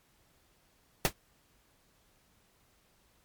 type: noise with exponential decay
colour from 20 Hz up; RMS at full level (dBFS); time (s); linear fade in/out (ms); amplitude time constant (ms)
pink; -21; 1.05-1.13; 0; 16
effects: pink hiss -68 dBFS RMS until 3.24 s + MP3 96 kbps